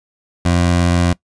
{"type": "tone with vibrato", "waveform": "20% pulse", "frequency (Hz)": 87.31, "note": "F2", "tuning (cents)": 0, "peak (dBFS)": -7, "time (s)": [0.45, 1.13], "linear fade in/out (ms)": 5, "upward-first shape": "square", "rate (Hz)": 17, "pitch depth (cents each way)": 9, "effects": ["noise-tail reverb RT60 0.1 s tail -21 dB re dry", "resampled to 22050 Hz"]}